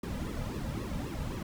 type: noise with flanger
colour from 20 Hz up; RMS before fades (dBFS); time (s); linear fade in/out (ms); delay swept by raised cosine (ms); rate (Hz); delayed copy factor
brown; -36; 0.03-1.43; 5; 1.3 to 2.8; 3.8; -0.9
effects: none